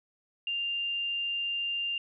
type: tone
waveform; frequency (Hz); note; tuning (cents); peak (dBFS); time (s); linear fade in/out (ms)
sine; 2794; F7; 0; -29; 0.47-1.98; 2
effects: none

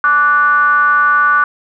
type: ring-modulated tone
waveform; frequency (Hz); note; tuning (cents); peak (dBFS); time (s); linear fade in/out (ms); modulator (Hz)
triangle; 155.56; D#3; 0; -3; 0.04-1.44; 2; 1320
effects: none

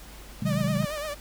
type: chord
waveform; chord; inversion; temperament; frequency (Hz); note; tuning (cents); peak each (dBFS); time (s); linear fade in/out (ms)
sine; Ab dominant seventh; first; just; 129.78 / 155.74 / 186.89 / 207.7; C3 / Eb3 / Gb3 / Ab3; -14 / +2 / +18 / 0; -29; 0.42-0.85; 5
type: tone with vibrato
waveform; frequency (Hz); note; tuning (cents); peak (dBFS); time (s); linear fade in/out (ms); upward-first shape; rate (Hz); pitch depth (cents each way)
sawtooth; 600; D5; +37; -27; 0.45-1.15; 20; triangle; 8.7; 95
type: click train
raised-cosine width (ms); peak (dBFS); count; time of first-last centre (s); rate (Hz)
0.5; -29; 8; 0.53-1.052; 13.4
effects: added 50 Hz sine -45 dBFS peak until 1.2 s + pink hiss -47 dBFS RMS until 1.2 s

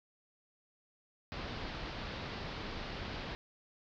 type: low-pass noise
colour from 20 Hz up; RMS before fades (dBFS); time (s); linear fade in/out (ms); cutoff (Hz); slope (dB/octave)
pink; -42; 1.32-3.35; 0; 4900; 48
effects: none

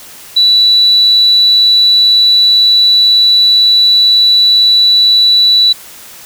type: tone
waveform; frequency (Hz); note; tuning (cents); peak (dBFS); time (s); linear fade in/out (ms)
sine; 3951; B7; 0; -4; 0.36-5.73; 10
effects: white hiss -33 dBFS RMS until 6.25 s

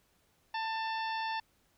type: harmonic tone with a mistuned harmonic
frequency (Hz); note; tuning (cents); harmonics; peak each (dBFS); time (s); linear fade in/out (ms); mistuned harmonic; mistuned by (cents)
891; A5; +22; 1 / 2 / 3 / 4 / 5 / 6; -34 / -40 / -44 / -46 / -48 / -50; 0.54-1.4; 5; 4; -20
effects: pink hiss -71 dBFS RMS until 1.77 s

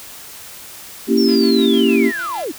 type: chord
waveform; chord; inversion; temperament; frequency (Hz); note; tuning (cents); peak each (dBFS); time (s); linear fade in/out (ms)
sine; A# diminished seventh; none; equal; 233.1 / 277.2 / 329.6 / 392; A#3 / C#4 / E4 / G4; 0 / 0 / 0 / 0; -15 / -17 / -19 / -16; 1.07-2.12; 50
type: linear sweep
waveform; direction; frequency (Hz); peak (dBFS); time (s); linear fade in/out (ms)
sine; down; 5588 to 254.2; -21; 1.17-2.52; 10
type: tone with tremolo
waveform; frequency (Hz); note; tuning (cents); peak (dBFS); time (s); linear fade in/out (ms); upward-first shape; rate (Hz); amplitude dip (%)
5% pulse; 340.2; F4; -45; -21; 1.28-2.45; 5; square; 6.6; 45
effects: white hiss -36 dBFS RMS until 2.58 s

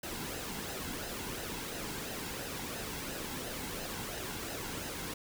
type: noise with flanger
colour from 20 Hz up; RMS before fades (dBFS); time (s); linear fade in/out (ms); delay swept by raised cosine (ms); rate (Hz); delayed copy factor
pink; -40; 0.03-5.14; 5; 0.87 to 1.7; 2.9; -0.5
effects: none

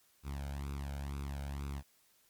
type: tone with flanger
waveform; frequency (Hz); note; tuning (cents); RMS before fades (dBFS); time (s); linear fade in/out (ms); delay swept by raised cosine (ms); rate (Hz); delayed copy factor
sawtooth; 70; C#2; +18; -40; 0.23-1.83; 50; 0.8 to 1.34; 2.1; +0.75
effects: white hiss -69 dBFS RMS until 2.29 s + MP3 96 kbps

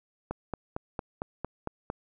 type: click train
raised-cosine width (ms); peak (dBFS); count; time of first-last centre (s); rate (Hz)
1; -18; 8; 0.31-1.901; 4.4
effects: none

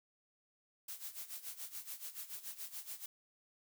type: noise with tremolo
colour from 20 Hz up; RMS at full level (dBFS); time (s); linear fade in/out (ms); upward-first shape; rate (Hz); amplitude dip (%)
blue; -44; 0.88-3.06; 5; sine; 7; 80
effects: none

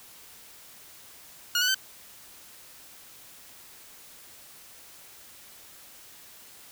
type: tone with pitch steps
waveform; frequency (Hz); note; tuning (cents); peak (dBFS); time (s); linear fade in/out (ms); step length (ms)
15% pulse; 1435 / 1486.5 / 1539.8; F6 / F#6 / G6; +47 / +8 / -31; -16; 1.55-1.745; 2; 65
effects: white hiss -50 dBFS RMS until 6.71 s

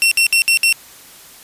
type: tone bursts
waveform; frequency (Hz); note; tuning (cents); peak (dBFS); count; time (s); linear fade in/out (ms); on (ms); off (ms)
sawtooth; 2717; F7; -48; -7; 5; 0.02-0.726; 0; 94; 59
effects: white hiss -41 dBFS RMS until 1.43 s + resampled to 32000 Hz

